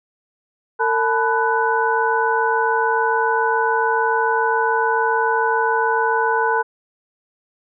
sine tone cluster, 453.9 / 867 / 994 / 1489 Hz, A#4 / A5 / B5 / F#6, -46 / -26 / +11 / +11 cents, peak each -21 dBFS, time 0.79-6.63 s, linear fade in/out 20 ms, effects none

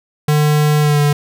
square tone with pitch glide, 150 to 146.24 Hz, D3 to D3, +37 to -7 cents, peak -11 dBFS, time 0.28-1.13 s, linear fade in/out 5 ms, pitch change -44 cents, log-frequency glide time 0.8-1.01 s, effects none

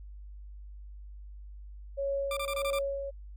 sine tone with tremolo, 554.4 Hz, C#5, in tune, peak -28 dBFS, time 1.97-3.11 s, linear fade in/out 20 ms, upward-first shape sine, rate 1.6 Hz, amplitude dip 50%
20% pulse tone bursts, 1185 Hz, D6, 15 cents sharp, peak -28 dBFS, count 6, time 2.31-2.788 s, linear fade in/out 2 ms, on 58 ms, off 26 ms
effects added 50 Hz sine -43 dBFS peak until 3.36 s + AAC 64 kbps

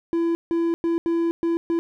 triangle tone bursts at uneven times, 335.5 Hz, E4, 31 cents sharp, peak -17 dBFS, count 6, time 0.13-0.35 / 0.51-0.74 / 0.84-0.98 / 1.06-1.31 / 1.43-1.57 / 1.7-1.79 s, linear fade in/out 0 ms, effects none

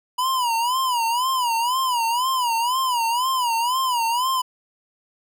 square tone with vibrato, 980 Hz, B5, 14 cents flat, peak -20 dBFS, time 0.18-4.42 s, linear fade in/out 10 ms, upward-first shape sine, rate 2 Hz, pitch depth 130 cents each way, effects none

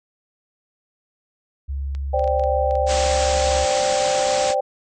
sine tone with pitch glide, 69 to 69.56 Hz, C#2 to C#2, -7 to +7 cents, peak -23 dBFS, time 1.68-3.66 s, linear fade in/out 20 ms, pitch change +14 cents, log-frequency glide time 2.23-2.98 s
clicks, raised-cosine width 0.2 ms, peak -24 dBFS, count 12, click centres 1.95 / 2.194 / 2.242 / 2.277 / 2.396 / 2.438 / 2.71 / 2.754 / 2.966 / 3.227 / 3.421 / 4.105 s
sine chord, C suspended second, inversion none, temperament equal, 523.3 / 587.3 / 784 Hz, C5 / D5 / G5, 0 / 0 / 0 cents, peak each -22 dBFS, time 2.13-4.61 s, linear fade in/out 10 ms
white low-pass noise, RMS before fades -27 dBFS, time 2.86-4.55 s, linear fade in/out 50 ms, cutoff 8100 Hz, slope 96 dB/octave
effects none

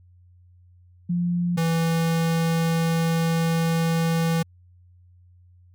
sine / square tone pair in turn, 174.8 / 164.99 Hz, F3 / E3, +2 / +2 cents, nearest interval minor second, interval 100 cents, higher first, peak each -20 dBFS, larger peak neither, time 1.09-1.57 / 1.57-4.43 s, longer second, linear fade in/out 10 ms, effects added 89 Hz sine -50 dBFS peak until 5.74 s + MP3 96 kbps

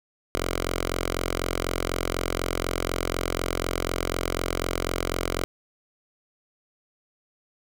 5% pulse tone with notch filter, 44.04 Hz, F1, 15 cents sharp, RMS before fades -28 dBFS, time 0.35-5.44 s, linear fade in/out 0 ms, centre 170 Hz, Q 0.55, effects none

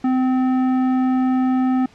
triangle tone with tanh clipping, 257.5 Hz, C4, 28 cents flat, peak -17 dBFS, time 0.04-1.86 s, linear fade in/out 5 ms, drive 16 dB, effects pink hiss -50 dBFS RMS until 1.94 s + low-pass 5000 Hz 12 dB/octave

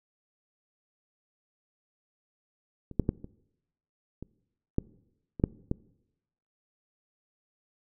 clicks, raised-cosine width 3 ms, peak -29 / -10 / -12 / -27 / -26 / -12 / -23 / -8 / -15 dBFS, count 9, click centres 2.913 / 2.997 / 3.091 / 3.244 / 4.226 / 4.784 / 5.398 / 5.439 / 5.714 s, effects noise-tail reverb RT60 0.9 s tail -22 dB re dry

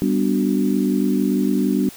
sine chord, G major seventh, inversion none, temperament equal, 196 / 246.9 / 293.7 / 370 Hz, G3 / B3 / D4 / F#4, 0 / 0 / 0 / 0 cents, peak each -20 / -21 / -21 / -26 dBFS, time 0.02-1.89 s, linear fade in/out 0 ms, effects white hiss -41 dBFS RMS until 1.96 s

